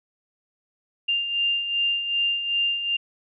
sine beating tone pair, 2794 / 2796.6 Hz, F7 / F7, 0 / +2 cents, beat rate 2.6 Hz, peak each -30 / -22 dBFS, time 1.08-2.97 s, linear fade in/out 10 ms, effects none

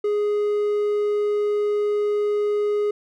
triangle tone, 415.5 Hz, G#4, 1 cent sharp, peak -17 dBFS, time 0.04-2.91 s, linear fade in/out 5 ms, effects none

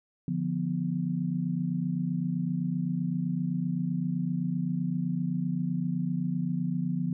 sine chord, B diminished, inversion first, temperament equal, 146.83 / 174.61 / 246.9 Hz, D3 / F3 / B3, 0 / 0 / 0 cents, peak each -33 / -29 / -33 dBFS, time 0.28-7.13 s, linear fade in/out 2 ms, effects none

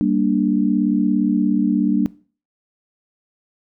sine chord, G minor, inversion none, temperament equal, 196 / 233.1 / 293.7 Hz, G3 / Bb3 / D4, 0 / 0 / 0 cents, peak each -20 / -19 / -18 dBFS, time 0.01-2.06 s, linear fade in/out 0 ms, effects noise-tail reverb RT60 0.4 s tail -20 dB re dry

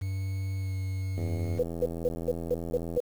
triangle tone with pitch glide, 95.9 to 94.63 Hz, G2 to F#2, -37 to +39 cents, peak -27 dBFS, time 0.01-1.59 s, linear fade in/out 10 ms, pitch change -24 cents, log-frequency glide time 0.57-0.74 s
click train, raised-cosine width 2 ms, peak -23 dBFS, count 151, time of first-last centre 1.18-2.974 s, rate 83.6 Hz
sine tone bursts, 492.1 Hz, B4, 6 cents flat, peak -22 dBFS, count 7, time 1.59-3.003 s, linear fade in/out 5 ms, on 39 ms, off 190 ms
effects 8-bit

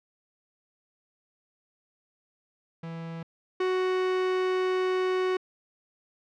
45% pulse tone pair in turn, 165.2 / 370.9 Hz, E3 / F#4, +4 / +4 cents, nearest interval octave + major second, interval 1400 cents, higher second, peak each -35 / -24 dBFS, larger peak second, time 2.83-3.23 / 3.6-5.37 s, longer second, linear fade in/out 5 ms, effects low-pass 3000 Hz 12 dB/octave

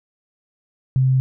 sine tone, 130.81 Hz, C3, in tune, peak -13 dBFS, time 0.96-1.2 s, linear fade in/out 0 ms, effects none

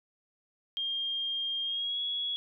sine tone with pitch glide, 3213 to 3351 Hz, G7 to G#7, +42 to +15 cents, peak -30 dBFS, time 0.77-2.36 s, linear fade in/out 0 ms, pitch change +73 cents, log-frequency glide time 1.63-2 s, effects none

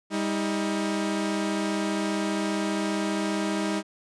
sawtooth tone pair together, 200 / 317.5 Hz, G3 / D#4, +35 / +35 cents, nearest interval minor sixth, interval 800 cents, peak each -24 dBFS, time 0.1-3.83 s, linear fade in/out 50 ms, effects resampled to 22050 Hz

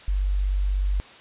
sine tone, 48.18 Hz, G1, 29 cents flat, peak -20 dBFS, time 0.08-1 s, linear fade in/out 0 ms, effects white hiss -46 dBFS RMS until 1.2 s + resampled to 8000 Hz

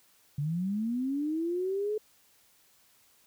sine linear sweep, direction up, 138.59 to 433 Hz, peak -28 dBFS, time 0.38-1.98 s, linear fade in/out 5 ms, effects white hiss -64 dBFS RMS until 3.26 s

